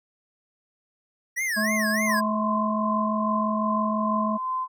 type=tone with vibrato; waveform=square; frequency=1864.7 Hz; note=A#6; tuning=in tune; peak=-25 dBFS; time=1.36-2.21 s; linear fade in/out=20 ms; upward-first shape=sine; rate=3.3 Hz; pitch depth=230 cents each way
type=harmonic tone; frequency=215.4 Hz; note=A3; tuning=37 cents flat; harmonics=1 / 3 / 5; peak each=-25 / -30 / -32 dBFS; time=1.56-4.38 s; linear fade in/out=20 ms
type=tone with tremolo; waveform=sine; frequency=1031 Hz; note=C6; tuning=26 cents flat; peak=-24 dBFS; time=2.05-4.68 s; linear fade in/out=50 ms; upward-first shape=sine; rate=2.5 Hz; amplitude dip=40%
effects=none